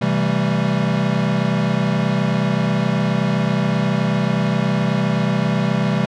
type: chord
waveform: square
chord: A minor seventh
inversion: first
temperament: equal with one note detuned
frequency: 130.81 / 164.81 / 196 / 223.7 Hz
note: C3 / E3 / G3 / A3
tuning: 0 / 0 / 0 / +29 cents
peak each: -23 / -22 / -21 / -25 dBFS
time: 0.01-6.06 s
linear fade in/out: 10 ms
effects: low-pass 4000 Hz 12 dB/octave